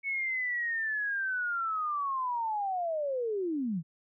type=linear sweep; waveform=sine; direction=down; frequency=2222 to 149.7 Hz; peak=-29 dBFS; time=0.03-3.83 s; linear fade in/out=50 ms; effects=none